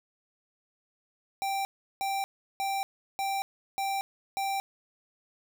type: tone bursts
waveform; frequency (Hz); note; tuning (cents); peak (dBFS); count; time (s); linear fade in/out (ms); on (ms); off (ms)
square; 784; G5; 0; -29; 6; 1.42-4.6; 0; 230; 360
effects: none